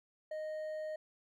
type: tone with hard clipping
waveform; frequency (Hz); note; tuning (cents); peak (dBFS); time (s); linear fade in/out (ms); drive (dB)
triangle; 620; D#5; -6; -39; 0.31-0.96; 5; 7
effects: none